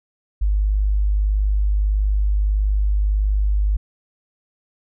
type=tone; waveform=sine; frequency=50.8 Hz; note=G#1; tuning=38 cents flat; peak=-15 dBFS; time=0.41-3.77 s; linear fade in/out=10 ms; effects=none